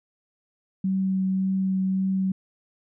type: tone with vibrato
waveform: sine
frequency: 190 Hz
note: F#3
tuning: 46 cents sharp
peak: -21 dBFS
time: 0.84-2.32 s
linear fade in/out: 5 ms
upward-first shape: triangle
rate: 1.8 Hz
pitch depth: 10 cents each way
effects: none